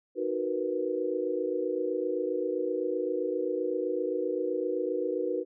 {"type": "chord", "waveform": "sine", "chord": "B major seventh", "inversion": "first", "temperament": "equal", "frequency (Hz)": [311.1, 370, 466.2, 493.9], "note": ["D#4", "F#4", "A#4", "B4"], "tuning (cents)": [0, 0, 0, 0], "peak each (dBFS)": [-35, -32, -34, -32], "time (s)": [0.15, 5.45], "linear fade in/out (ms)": 50, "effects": []}